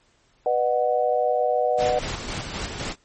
sine chord, B major, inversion none, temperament equal with one note detuned, 493.9 / 607.3 / 740 Hz, B4 / D#5 / F#5, 0 / -42 / 0 cents, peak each -23 dBFS, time 0.46-1.99 s, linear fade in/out 2 ms
pink noise with tremolo, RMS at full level -29 dBFS, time 1.77-2.96 s, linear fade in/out 50 ms, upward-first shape square, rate 3.9 Hz, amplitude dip 40%
effects pink hiss -62 dBFS RMS until 3.04 s + MP3 32 kbps

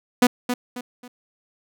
sawtooth tone with echo, 246.9 Hz, B3, in tune, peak -8 dBFS, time 0.22-0.27 s, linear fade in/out 5 ms, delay 270 ms, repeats 3, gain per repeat -9 dB, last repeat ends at 1.08 s, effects none

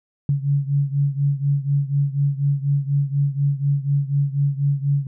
sine beating tone pair, 140 / 144.1 Hz, C#3 / D3, +18 / -33 cents, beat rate 4.1 Hz, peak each -19 / -22 dBFS, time 0.29-5.07 s, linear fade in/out 2 ms, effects none

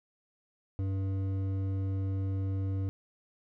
sine tone with hard clipping, 96.5 Hz, G2, 27 cents flat, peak -31 dBFS, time 0.79-2.89 s, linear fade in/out 0 ms, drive 9 dB, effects none

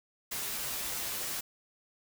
white noise with comb filter, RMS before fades -36 dBFS, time 0.31-1.41 s, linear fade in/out 10 ms, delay 11 ms, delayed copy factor -0.8, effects none

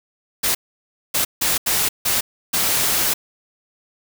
white noise bursts at uneven times, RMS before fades -19 dBFS, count 6, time 0.43-0.55 / 1.14-1.25 / 1.41-1.58 / 1.66-1.89 / 2.05-2.21 / 2.53-3.14 s, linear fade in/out 10 ms, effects none

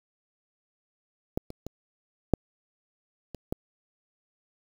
clicks, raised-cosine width 2 ms, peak -13 / -26 / -23 / -6 / -25 / -15 dBFS, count 6, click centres 1.375 / 1.504 / 1.666 / 2.337 / 3.347 / 3.525 s, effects 7-bit

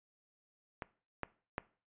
clicks, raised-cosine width 0.5 ms, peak -24 / -21 / -20 dBFS, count 3, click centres 0.822 / 1.233 / 1.581 s, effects noise-tail reverb RT60 0.4 s tail -20 dB re dry + resampled to 8000 Hz

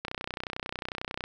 click train, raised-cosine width 0.3 ms, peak -17 dBFS, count 38, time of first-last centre 0.05-1.24 s, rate 31.1 Hz, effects none

